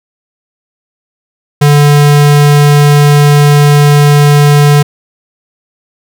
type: tone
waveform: square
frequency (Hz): 145.8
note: D3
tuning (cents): -12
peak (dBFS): -3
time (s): 1.61-4.83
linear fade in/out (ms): 10
effects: none